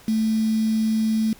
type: tone with quantisation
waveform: sine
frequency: 220 Hz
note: A3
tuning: in tune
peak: -18 dBFS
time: 0.08-1.33 s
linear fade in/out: 2 ms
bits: 6
effects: pink hiss -49 dBFS RMS until 1.39 s